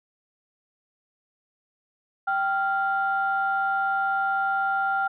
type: tone pair together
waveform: sine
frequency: 781.2 / 1392 Hz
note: G5 / F6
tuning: -6 / -6 cents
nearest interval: minor seventh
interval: 1000 cents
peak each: -24 dBFS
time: 2.27-5.08 s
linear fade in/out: 10 ms
effects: tanh soft clip ceiling -14 dBFS